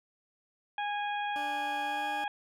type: harmonic tone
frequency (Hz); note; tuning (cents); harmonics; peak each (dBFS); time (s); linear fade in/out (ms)
824; G#5; -14; 1 / 2 / 3 / 4; -32 / -38 / -42 / -44; 0.78-2.28; 2
type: tone with pitch glide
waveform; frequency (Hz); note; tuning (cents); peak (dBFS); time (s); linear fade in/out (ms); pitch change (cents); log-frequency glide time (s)
15% pulse; 293.7 to 300; D4 to D4; 0 to +37; -35; 1.36-2.24; 0; +37; 1.83-2.07
effects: none